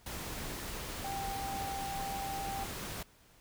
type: tone in noise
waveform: sine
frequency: 787 Hz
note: G5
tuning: 7 cents sharp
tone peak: -37 dBFS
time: 1.04-2.64 s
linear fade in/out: 5 ms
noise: pink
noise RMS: -41 dBFS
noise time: 0.06-3.03 s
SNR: +1 dB
effects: pink hiss -63 dBFS RMS until 3.4 s